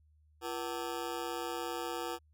20% pulse ring-modulated tone, 412.4 Hz, G#4, 12 cents flat, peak -28 dBFS, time 0.41-2.19 s, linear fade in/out 50 ms, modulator 68.5 Hz, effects added 76 Hz sine -63 dBFS peak until 2.33 s

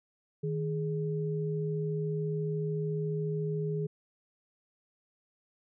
sine tone pair together, 156.4 / 416.8 Hz, D#3 / G#4, +9 / +6 cents, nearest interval octave + perfect fourth, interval 1697 cents, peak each -31 / -34 dBFS, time 0.43-3.87 s, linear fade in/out 10 ms, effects none

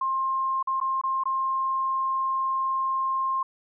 sine tone with dropouts, 1061 Hz, C6, 24 cents sharp, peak -23 dBFS, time 0.01-3.43 s, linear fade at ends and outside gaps 5 ms, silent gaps 0.628-0.672 / 0.802-0.812 / 1.014-1.036 / 1.237-1.255 s, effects none

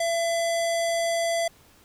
square tone with low-pass filter, 672 Hz, E5, 33 cents sharp, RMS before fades -25 dBFS, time 0-1.48 s, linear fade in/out 5 ms, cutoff 8900 Hz, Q 1.5, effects pink hiss -56 dBFS RMS until 1.84 s

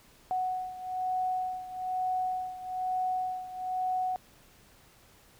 sine beating tone pair, 740 / 741.1 Hz, F#5 / F#5, 0 / +3 cents, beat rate 1.1 Hz, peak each -31 / -35 dBFS, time 0.31-4.16 s, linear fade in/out 0 ms, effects pink hiss -59 dBFS RMS until 5.39 s

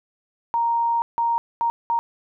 sine tone bursts at uneven times, 932.3 Hz, A#5, in tune, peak -18 dBFS, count 4, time 0.54-1.02 / 1.18-1.38 / 1.61-1.7 / 1.9-1.99 s, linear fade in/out 0 ms, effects none

